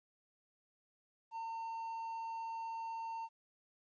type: tone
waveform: triangle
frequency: 908 Hz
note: A#5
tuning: 46 cents flat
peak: -38 dBFS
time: 1.31-3.29 s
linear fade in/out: 50 ms
effects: resampled to 16000 Hz + 13-bit